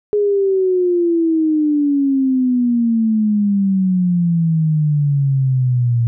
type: exponential sweep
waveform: sine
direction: down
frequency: 418.6 to 116 Hz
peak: -12 dBFS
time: 0.13-6.07 s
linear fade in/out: 0 ms
effects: none